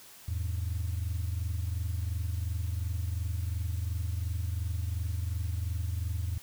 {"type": "tone pair together", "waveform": "sine", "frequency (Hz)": [81.8, 104.61], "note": ["E2", "G#2"], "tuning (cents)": [-13, 13], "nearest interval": "major third", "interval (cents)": 426, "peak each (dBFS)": [-30, -33], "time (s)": [0.28, 6.38], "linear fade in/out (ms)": 5, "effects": ["tanh soft clip ceiling -25 dBFS", "white hiss -52 dBFS RMS until 6.42 s"]}